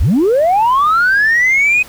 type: linear sweep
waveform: sine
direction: up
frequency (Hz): 42 to 2527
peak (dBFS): -7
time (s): 0-1.83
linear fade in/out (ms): 10
effects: tanh soft clip ceiling -6 dBFS + pink hiss -37 dBFS RMS until 1.88 s